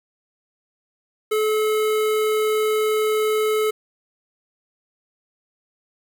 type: tone with notch filter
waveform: square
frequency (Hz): 430.7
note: A4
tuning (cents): -37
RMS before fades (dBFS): -20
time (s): 1.31-3.71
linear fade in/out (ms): 10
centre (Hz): 5300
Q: 1.6
effects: 8-bit